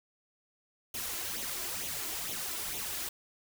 white noise with flanger, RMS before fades -37 dBFS, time 0.94-3.09 s, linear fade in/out 5 ms, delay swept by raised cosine 0.3 to 3 ms, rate 2.2 Hz, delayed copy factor +0.65, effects none

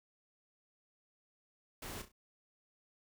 pink noise with echo, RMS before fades -45 dBFS, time 1.82-2.02 s, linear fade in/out 5 ms, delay 33 ms, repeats 3, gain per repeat -9 dB, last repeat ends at 2.119 s, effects none

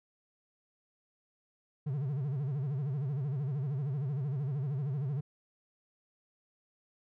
triangle tone with vibrato, 138.59 Hz, C#3, in tune, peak -29 dBFS, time 1.86-5.21 s, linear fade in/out 10 ms, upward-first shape sine, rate 13 Hz, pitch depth 170 cents each way, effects none

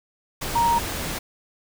sine tone in noise, 936 Hz, A#5, 7 cents sharp, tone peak -17 dBFS, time 0.55-0.79 s, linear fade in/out 10 ms, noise pink, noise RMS -29 dBFS, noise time 0.41-1.19 s, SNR +9 dB, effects none

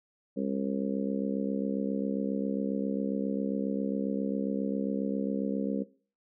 harmonic tone, 67.4 Hz, C#2, 48 cents flat, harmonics 3 / 4 / 5 / 6 / 7 / 8, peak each -32 / -33 / -42 / -41 / -37 / -38 dBFS, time 0.36-5.84 s, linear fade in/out 20 ms, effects noise-tail reverb RT60 0.4 s tail -20 dB re dry

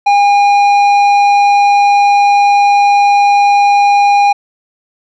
sine tone with tanh clipping, 811 Hz, G#5, 41 cents flat, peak -7 dBFS, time 0.06-4.33 s, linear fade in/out 10 ms, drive 10 dB, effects none

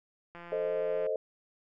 click train, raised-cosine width 0.5 ms, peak -32 dBFS, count 124, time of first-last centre 0.35-1.065 s, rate 172 Hz
sine chord, A diminished, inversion none, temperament equal, 440 / 523.3 / 622.3 Hz, A4 / C5 / Eb5, 0 / 0 / 0 cents, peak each -33 dBFS, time 0.52-1.16 s, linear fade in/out 2 ms
effects none

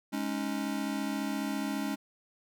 square chord, Ab suspended fourth, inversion none, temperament just, 207.7 / 276.9 / 311.5 Hz, Ab3 / Db4 / Eb4, 0 / -2 / +2 cents, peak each -36 / -35 / -39 dBFS, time 0.12-1.96 s, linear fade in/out 20 ms, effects none

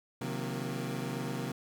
25% pulse tone cluster, 132.5 / 154.4 / 181.4 / 235.7 Hz, C3 / D#3 / F#3 / A#3, +22 / -13 / -34 / +19 cents, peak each -34 / -38 / -37 / -36 dBFS, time 0.21-1.52 s, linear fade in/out 5 ms, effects none

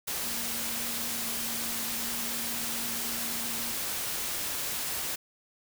sine tone in noise, 232.3 Hz, A#3, 6 cents flat, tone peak -43 dBFS, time 0.22-3.72 s, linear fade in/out 10 ms, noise white, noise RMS -33 dBFS, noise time 0.07-5.16 s, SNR -13 dB, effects none

